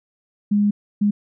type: tone bursts at uneven times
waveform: sine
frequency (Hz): 205.8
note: G#3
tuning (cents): -16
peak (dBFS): -14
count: 2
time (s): 0.51-0.71 / 1.01-1.11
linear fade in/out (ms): 10
effects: none

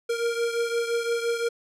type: beating tone pair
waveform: square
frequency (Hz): 466.2 / 472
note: A#4 / A#4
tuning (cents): 0 / +22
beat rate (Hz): 5.8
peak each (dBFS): -26 / -31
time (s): 0.09-1.49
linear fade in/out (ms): 10
effects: low-pass 10000 Hz 12 dB/octave

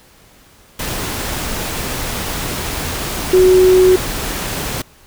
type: tone in noise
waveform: sine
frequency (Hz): 370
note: F#4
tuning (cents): 0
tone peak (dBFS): -6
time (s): 3.33-3.96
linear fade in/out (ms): 5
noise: pink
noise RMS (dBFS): -22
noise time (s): 0.79-4.82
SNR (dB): +13
effects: pink hiss -47 dBFS RMS until 5.06 s

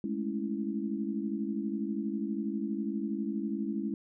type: chord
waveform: sine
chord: A major seventh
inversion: third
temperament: equal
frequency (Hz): 207.7 / 220 / 277.2 / 329.6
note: G#3 / A3 / C#4 / E4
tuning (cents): 0 / 0 / 0 / 0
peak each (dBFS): -34 / -38 / -37 / -37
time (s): 0.04-3.94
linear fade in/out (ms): 2
effects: none

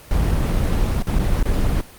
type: noise with dropouts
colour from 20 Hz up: brown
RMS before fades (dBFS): -18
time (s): 0.11-1.81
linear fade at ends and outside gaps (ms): 1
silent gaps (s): 1.024-1.07 / 1.187-1.194 / 1.428-1.455
effects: pink hiss -43 dBFS RMS until 1.98 s + Opus 24 kbps

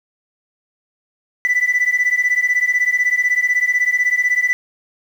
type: beating tone pair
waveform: sine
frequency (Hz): 1975.5 / 1991.5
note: B6 / B6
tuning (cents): 0 / +14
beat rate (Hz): 16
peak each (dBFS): -15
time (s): 1.45-4.53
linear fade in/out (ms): 0
effects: tanh soft clip ceiling -10 dBFS + 7-bit

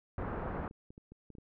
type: low-pass noise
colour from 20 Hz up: pink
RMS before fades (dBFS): -38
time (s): 0.18-0.68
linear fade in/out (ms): 2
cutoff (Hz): 1500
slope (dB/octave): 24
type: clicks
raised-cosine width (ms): 3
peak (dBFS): -38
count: 9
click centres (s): 0.612 / 0.673 / 0.711 / 0.905 / 0.979 / 1.12 / 1.303 / 1.352 / 1.384
effects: none

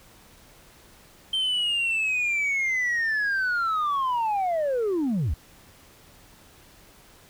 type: linear sweep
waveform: sine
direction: down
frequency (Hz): 3135 to 55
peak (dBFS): -20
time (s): 1.33-5.34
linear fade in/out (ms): 5
effects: tanh soft clip ceiling -21 dBFS + pink hiss -53 dBFS RMS until 7.29 s

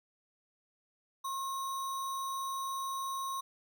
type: tone with sample-and-hold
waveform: sine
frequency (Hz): 1077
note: C6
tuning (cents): +50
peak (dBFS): -34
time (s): 1.24-3.41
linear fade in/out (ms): 10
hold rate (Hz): 4900
effects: none

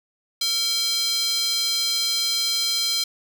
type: tone with high-pass filter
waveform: square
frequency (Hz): 456.8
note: A#4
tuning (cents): -35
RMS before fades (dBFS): -23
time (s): 0.41-3.04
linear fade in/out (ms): 5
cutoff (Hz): 4000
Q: 3.3
effects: none

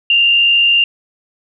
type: tone with frequency modulation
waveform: sine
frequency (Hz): 2794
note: F7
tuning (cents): 0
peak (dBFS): -8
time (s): 0.1-0.84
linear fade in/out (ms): 2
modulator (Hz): 63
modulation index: 0.67
effects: none

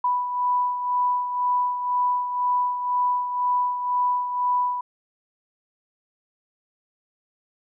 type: beating tone pair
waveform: sine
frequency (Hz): 987.8 / 989.8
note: B5 / B5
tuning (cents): 0 / +4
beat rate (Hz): 2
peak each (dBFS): -21 / -29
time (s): 0.04-4.81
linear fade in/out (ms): 5
effects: none

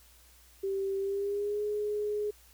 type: tone with pitch glide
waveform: sine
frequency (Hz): 390 to 418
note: G4 to G#4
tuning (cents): -9 to +11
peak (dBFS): -29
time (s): 0.63-2.31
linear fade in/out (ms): 10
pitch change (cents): +120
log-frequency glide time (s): 0.98-1.62
effects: added 60 Hz sine -60 dBFS peak until 2.53 s + white hiss -60 dBFS RMS until 2.53 s

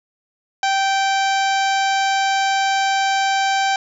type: harmonic tone with a mistuned harmonic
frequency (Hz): 780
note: G5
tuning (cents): -9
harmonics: 1 / 2 / 3 / 4 / 5 / 6 / 7 / 8 / 9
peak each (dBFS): -17 / -23 / -27 / -29 / -31 / -33 / -34 / -35 / -36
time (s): 0.63-3.76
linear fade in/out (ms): 2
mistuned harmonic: 9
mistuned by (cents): +30
effects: 9-bit

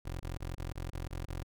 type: tone bursts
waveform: 20% pulse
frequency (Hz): 43.65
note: F1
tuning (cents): 0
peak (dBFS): -32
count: 8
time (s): 0.05-1.432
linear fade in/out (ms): 10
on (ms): 150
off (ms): 26
effects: none

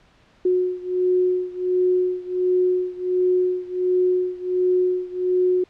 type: beating tone pair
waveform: sine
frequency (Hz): 364.1 / 365.5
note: F#4 / F#4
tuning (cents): -28 / -21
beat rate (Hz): 1.4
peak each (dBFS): -20 / -22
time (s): 0.45-5.64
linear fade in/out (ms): 5
effects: pink hiss -56 dBFS RMS until 5.69 s + low-pass 4000 Hz 12 dB/octave

